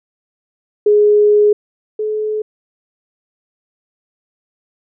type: tone pair in turn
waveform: sine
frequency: 417.3 / 428.5 Hz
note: G#4 / A4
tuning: +8 / -46 cents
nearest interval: unison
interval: 46 cents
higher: second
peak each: -7 / -16 dBFS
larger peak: first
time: 0.86-1.53 / 1.99-2.42 s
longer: first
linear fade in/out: 5 ms
effects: none